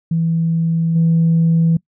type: tone with level steps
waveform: sine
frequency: 164.81 Hz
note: E3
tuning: in tune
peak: -13 / -9 dBFS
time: 0.11-1.77 s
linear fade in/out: 5 ms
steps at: 0.95 s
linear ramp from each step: 10 ms
effects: noise-tail reverb RT60 0.1 s tail -24 dB re dry + tanh soft clip ceiling -7 dBFS